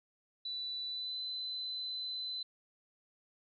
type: tone with pitch glide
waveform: sine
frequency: 3970 to 4028 Hz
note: B7 to B7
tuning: +8 to +33 cents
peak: -37 dBFS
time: 0.45-2.43 s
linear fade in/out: 5 ms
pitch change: +25 cents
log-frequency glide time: 0.87-1.2 s
effects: none